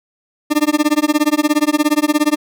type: tone with tremolo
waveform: 40% pulse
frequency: 299.9 Hz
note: D4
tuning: 36 cents sharp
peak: -8 dBFS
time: 0.5-2.36 s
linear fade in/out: 20 ms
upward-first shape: sine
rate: 17 Hz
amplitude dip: 100%
effects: none